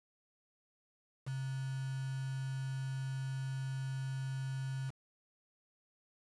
sine tone with quantisation, 133.2 Hz, C3, 31 cents sharp, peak -36 dBFS, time 1.26-4.91 s, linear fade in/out 20 ms, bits 8, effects resampled to 24000 Hz

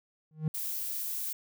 triangle tone with exponential growth, 155.7 Hz, D#3, 2 cents sharp, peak -21 dBFS, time 0.31-0.48 s, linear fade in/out 2 ms, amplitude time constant 35 ms
violet noise, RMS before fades -35 dBFS, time 0.54-1.33 s, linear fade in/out 5 ms
effects none

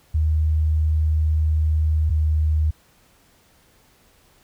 sine tone pair in turn, 77.78 / 77.33 Hz, D#2 / D#2, 0 / -10 cents, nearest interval unison, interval 10 cents, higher first, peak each -16 dBFS, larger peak neither, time 0.14-2.1 / 2.1-2.71 s, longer first, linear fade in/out 10 ms, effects pink hiss -57 dBFS RMS until 4.43 s

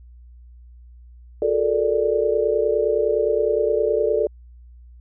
sine tone cluster, 364.3 / 431.8 / 461.5 / 587 Hz, F#4 / A4 / A#4 / D5, -27 / -33 / -17 / -1 cents, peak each -27 / -20 / -23 / -23 dBFS, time 1.42-4.27 s, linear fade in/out 2 ms, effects added 60 Hz sine -42 dBFS peak until 5 s

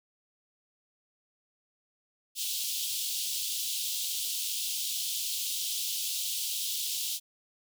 pink high-pass noise, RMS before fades -33 dBFS, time 2.35-7.2 s, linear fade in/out 50 ms, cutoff 3000 Hz, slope 48 dB/octave, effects none

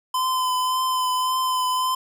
square tone with vibrato, 1021 Hz, C6, 43 cents flat, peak -21 dBFS, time 0.14-1.95 s, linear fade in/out 5 ms, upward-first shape triangle, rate 1.8 Hz, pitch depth 21 cents each way, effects none

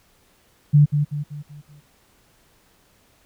sine tone with echo, 146.83 Hz, D3, in tune, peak -9 dBFS, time 0.73-0.86 s, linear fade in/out 20 ms, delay 190 ms, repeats 5, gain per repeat -7 dB, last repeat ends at 1.81 s, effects pink hiss -59 dBFS RMS until 3.25 s

